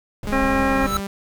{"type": "noise", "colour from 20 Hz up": "brown", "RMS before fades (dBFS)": -28, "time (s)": [0.23, 1], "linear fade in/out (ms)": 2}
{"type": "tone with pitch glide", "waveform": "sawtooth", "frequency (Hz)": [207.7, 197.63], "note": ["G#3", "G3"], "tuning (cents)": [0, 14], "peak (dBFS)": -22, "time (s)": [0.27, 1.07], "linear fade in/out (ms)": 2, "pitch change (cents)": -86, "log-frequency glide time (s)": [0.41, 0.83]}
{"type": "harmonic tone", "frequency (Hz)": 268.9, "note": "C4", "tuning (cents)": 47, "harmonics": [1, 2, 3, 4, 5, 6, 7, 9], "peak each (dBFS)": [-21, -24, -26, -27, -28, -29, -29, -31], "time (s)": [0.32, 0.87], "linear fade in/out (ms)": 10}
{"type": "tone with exponential growth", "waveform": "square", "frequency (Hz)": 1318.5, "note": "E6", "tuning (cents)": 0, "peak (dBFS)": -18, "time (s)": [0.66, 0.97], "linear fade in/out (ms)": 2, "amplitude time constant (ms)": 67}
{"effects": []}